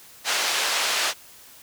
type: band-pass noise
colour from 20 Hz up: white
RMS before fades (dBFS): -24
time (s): 0.24-1.14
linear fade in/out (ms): 50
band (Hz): 580 to 5000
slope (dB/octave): 12
effects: white hiss -48 dBFS RMS until 1.62 s